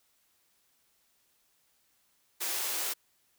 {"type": "high-pass noise", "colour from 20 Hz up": "white", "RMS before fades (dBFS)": -33, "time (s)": [2.4, 2.94], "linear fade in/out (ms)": 20, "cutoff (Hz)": 300, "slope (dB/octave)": 96, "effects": ["white hiss -71 dBFS RMS until 3.38 s"]}